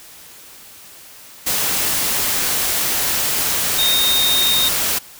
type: tone in noise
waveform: sine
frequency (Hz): 3700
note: A#7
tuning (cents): -14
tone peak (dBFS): -15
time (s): 3.78-4.69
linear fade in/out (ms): 10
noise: white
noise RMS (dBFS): -19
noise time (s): 1.46-4.99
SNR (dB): +1
effects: white hiss -41 dBFS RMS until 5.19 s